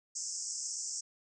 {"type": "band-pass noise", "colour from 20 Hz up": "white", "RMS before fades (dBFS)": -39, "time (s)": [0.15, 1.01], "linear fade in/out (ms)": 10, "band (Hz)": [5200, 8000], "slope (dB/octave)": 96, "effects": []}